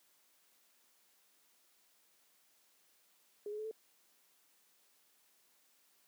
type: tone with pitch steps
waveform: sine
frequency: 414.1 / 422.8 / 431.7 / 440.8 Hz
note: G#4 / G#4 / A4 / A4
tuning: -5 / +31 / -33 / +3 cents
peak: -39 dBFS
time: 3.46-3.712 s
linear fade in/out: 2 ms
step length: 63 ms
effects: white hiss -71 dBFS RMS until 6.07 s + high-pass 200 Hz 12 dB/octave